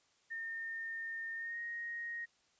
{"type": "tone with pitch glide", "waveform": "sine", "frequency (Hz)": [1821, 1871.1], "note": ["A#6", "A#6"], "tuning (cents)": [-41, 6], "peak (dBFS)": -39, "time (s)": [0.3, 2.26], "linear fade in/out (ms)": 20, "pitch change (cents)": 47, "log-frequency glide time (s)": [1.36, 1.59], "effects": ["white hiss -72 dBFS RMS until 2.59 s", "resampled to 16000 Hz"]}